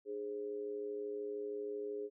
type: tone with amplitude modulation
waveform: sine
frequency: 415.3 Hz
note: G#4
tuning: in tune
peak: -35 dBFS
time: 0.05-2.1 s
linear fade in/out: 50 ms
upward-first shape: sine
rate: 113 Hz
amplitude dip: 70%
effects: none